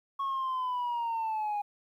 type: linear sweep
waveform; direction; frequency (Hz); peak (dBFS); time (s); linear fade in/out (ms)
sine; down; 1104 to 816; -27; 0.19-1.62; 10
effects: tanh soft clip ceiling -28 dBFS + 11-bit